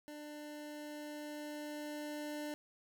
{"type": "tone with level ramp", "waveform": "25% pulse", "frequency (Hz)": 297.9, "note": "D4", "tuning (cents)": 25, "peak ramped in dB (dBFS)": [-43, -36], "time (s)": [0.08, 2.54], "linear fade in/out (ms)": 0, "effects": []}